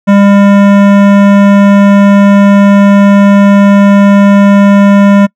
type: tone with hard clipping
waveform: sine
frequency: 200.5 Hz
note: G3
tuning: 39 cents sharp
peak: -3 dBFS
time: 0.07-5.27 s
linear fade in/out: 20 ms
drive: 17 dB
effects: noise-tail reverb RT60 0.1 s tail -26 dB re dry